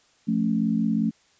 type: chord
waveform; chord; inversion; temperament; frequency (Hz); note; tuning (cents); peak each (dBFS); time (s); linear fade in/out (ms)
sine; F augmented; none; equal; 174.61 / 220 / 277.2; F3 / A3 / C#4; 0 / 0 / 0; -27 / -22 / -28; 0.27-1.11; 20
effects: white hiss -61 dBFS RMS until 1.39 s + resampled to 16000 Hz